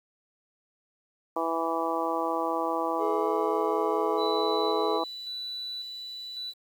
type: harmonic tone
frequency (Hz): 164.81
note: E3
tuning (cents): 0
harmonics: 2 / 3 / 4 / 5 / 6 / 7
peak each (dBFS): -33 / -33 / -33 / -33 / -33 / -33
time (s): 1.36-5.04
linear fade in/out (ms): 5
type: tone with pitch glide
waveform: triangle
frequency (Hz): 425.2 to 429.9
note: G#4 to A4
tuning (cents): +41 to -40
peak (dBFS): -26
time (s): 2.98-5.01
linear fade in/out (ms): 50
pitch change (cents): +19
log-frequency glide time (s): 3.2-3.25
type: tone with tremolo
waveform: sine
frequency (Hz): 3964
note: B7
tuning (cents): +6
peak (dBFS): -33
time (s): 4.17-6.54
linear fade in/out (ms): 50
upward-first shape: square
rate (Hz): 0.91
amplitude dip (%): 35
effects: 9-bit